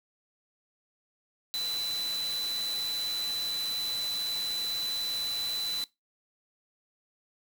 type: tone in noise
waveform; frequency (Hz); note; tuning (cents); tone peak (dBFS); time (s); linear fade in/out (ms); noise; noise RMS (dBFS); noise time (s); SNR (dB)
sine; 3997; B7; +20; -30; 1.54-5.84; 0; white; -40; 1.54-5.84; +7
effects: noise-tail reverb RT60 0.2 s tail -20 dB re dry